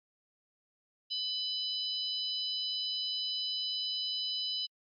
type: harmonic tone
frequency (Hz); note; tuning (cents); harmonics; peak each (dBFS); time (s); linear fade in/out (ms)
999; B5; +20; 3 / 4 / 5; -36 / -37 / -38; 1.1-4.67; 20
effects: AAC 48 kbps